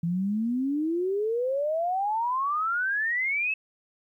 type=exponential sweep; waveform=sine; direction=up; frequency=164.81 to 2637 Hz; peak=-24 dBFS; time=0.03-3.54 s; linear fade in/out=5 ms; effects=11-bit